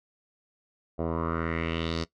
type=tone with low-pass filter sweep; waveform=10% pulse; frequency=82.41 Hz; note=E2; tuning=in tune; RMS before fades=-30 dBFS; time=0.98-2.05 s; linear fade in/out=20 ms; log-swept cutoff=690 to 5100 Hz; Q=3.2; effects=noise-tail reverb RT60 0.1 s tail -18 dB re dry